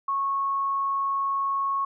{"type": "tone", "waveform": "sine", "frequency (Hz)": 1100, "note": "C#6", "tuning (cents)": -14, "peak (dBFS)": -23, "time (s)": [0.08, 1.85], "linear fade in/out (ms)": 5, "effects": []}